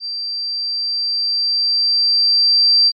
sine tone with level ramp, 4699 Hz, D8, in tune, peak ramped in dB -22 to -6 dBFS, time 0-2.92 s, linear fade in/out 50 ms, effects tanh soft clip ceiling -7 dBFS + MP3 32 kbps

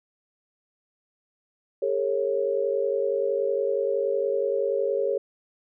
sine tone cluster, 402.8 / 453.5 / 549 Hz, G4 / A#4 / C#5, +47 / -48 / -17 cents, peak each -27 / -27 / -26 dBFS, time 1.82-5.18 s, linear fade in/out 5 ms, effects none

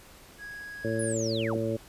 triangle tone, 1658 Hz, G#6, 3 cents flat, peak -37 dBFS, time 0.38-1.15 s, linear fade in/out 50 ms
harmonic tone, 112.4 Hz, A2, 37 cents sharp, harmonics 1 / 2 / 3 / 4 / 5, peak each -33 / -34 / -33 / -34 / -32 dBFS, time 0.84-1.77 s, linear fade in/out 10 ms
sine linear sweep, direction down, 10380 to 98 Hz, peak -34 dBFS, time 0.99-1.57 s, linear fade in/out 5 ms
effects pink hiss -52 dBFS RMS until 1.88 s + resampled to 32000 Hz

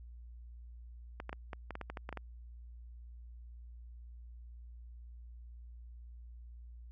clicks, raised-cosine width 0.5 ms, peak -26 dBFS, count 12, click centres 1.201 / 1.294 / 1.329 / 1.532 / 1.707 / 1.754 / 1.813 / 1.9 / 1.972 / 2.091 / 2.127 / 2.173 s, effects added 59 Hz sine -48 dBFS peak until 6.91 s

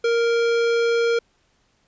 sine tone with hard clipping, 466.2 Hz, A#4, in tune, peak -19 dBFS, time 0.04-1.19 s, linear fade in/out 5 ms, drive 17 dB, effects pink hiss -64 dBFS RMS until 1.87 s + resampled to 16000 Hz

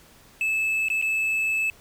triangle tone with dropouts, 2613 Hz, E7, 16 cents flat, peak -20 dBFS, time 0.41-1.7 s, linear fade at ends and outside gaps 1 ms, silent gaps 0.885-0.901 / 1.015-1.024 s, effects pink hiss -53 dBFS RMS until 1.8 s

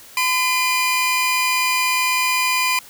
sawtooth tone pair together, 1015 / 2413 Hz, B5 / D7, +47 / +46 cents, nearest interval octave + minor third, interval 1499 cents, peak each -16 dBFS, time 0.17-2.79 s, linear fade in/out 2 ms, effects white hiss -43 dBFS RMS until 2.89 s

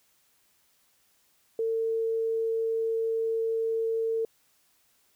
sine tone, 451.1 Hz, A4, 43 cents sharp, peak -25 dBFS, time 1.59-4.25 s, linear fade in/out 2 ms, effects white hiss -67 dBFS RMS until 5.15 s

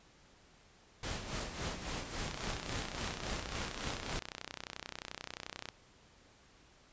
pink noise with tremolo, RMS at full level -38 dBFS, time 1.03-4.19 s, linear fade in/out 2 ms, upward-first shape sine, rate 3.6 Hz, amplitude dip 60%
click train, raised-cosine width 0.2 ms, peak -23 dBFS, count 108, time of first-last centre 2.28-5.688 s, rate 31.4 Hz
effects pink hiss -63 dBFS RMS until 6.92 s + resampled to 16000 Hz

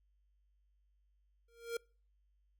square tone with exponential growth, 466.2 Hz, A#4, in tune, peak -34 dBFS, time 1.48-1.77 s, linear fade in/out 5 ms, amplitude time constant 63 ms, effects noise-tail reverb RT60 0.4 s tail -26 dB re dry + added 50 Hz sine -70 dBFS peak until 2.59 s

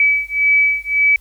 sine beating tone pair, 2290 / 2291.8 Hz, D7 / D7, -44 / -43 cents, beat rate 1.8 Hz, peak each -15 dBFS, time 0-1.16 s, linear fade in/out 2 ms, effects added 50 Hz sine -43 dBFS peak until 1.2 s + white hiss -54 dBFS RMS until 1.2 s

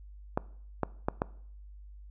clicks, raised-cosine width 1 ms, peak -13 dBFS, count 4, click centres 0.375 / 0.833 / 1.085 / 1.219 s, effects noise-tail reverb RT60 0.6 s tail -21 dB re dry + added 50 Hz sine -46 dBFS peak until 2.1 s

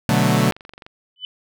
sawtooth chord, B minor seventh, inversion none, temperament equal, 123.47 / 146.83 / 185 / 220 Hz, B2 / D3 / F#3 / A3, 0 / 0 / 0 / 0 cents, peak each -16 dBFS, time 0.09-0.51 s, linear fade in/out 0 ms
click train, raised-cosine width 0.3 ms, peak -24 dBFS, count 10, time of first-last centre 0.48-0.865 s, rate 23.4 Hz
sine tone with exponential growth, 3000 Hz, F#7, 23 cents sharp, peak -23 dBFS, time 1.16-1.25 s, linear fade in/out 1 ms, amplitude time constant 18 ms
effects none

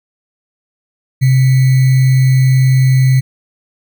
sine tone with sample-and-hold, 130.81 Hz, C3, in tune, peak -6 dBFS, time 1.21-3.21 s, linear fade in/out 20 ms, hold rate 2100 Hz, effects none

